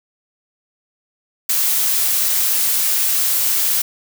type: noise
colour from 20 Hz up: blue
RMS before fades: -17 dBFS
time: 1.49-3.82 s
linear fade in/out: 5 ms
effects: none